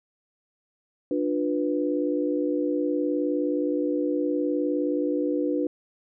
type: chord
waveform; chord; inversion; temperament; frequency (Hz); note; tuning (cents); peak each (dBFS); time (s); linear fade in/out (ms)
sine; B diminished; first; just; 296.3 / 355.6 / 493.9; D4 / F4 / B4; +15 / +31 / 0; -25 / -29 / -28; 1.11-5.67; 2
effects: none